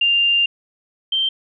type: tone pair in turn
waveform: sine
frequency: 2794 / 3136 Hz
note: F7 / G7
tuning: 0 / 0 cents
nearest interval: major second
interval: 200 cents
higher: second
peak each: -13 / -16 dBFS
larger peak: first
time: 0.01-0.46 / 1.12-1.29 s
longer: first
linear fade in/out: 5 ms
effects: none